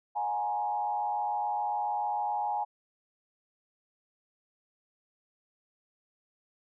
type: tone with frequency modulation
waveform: sine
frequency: 830.6 Hz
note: G#5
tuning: in tune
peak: -28 dBFS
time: 0.15-2.65 s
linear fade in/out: 20 ms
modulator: 107 Hz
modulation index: 0.84
effects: none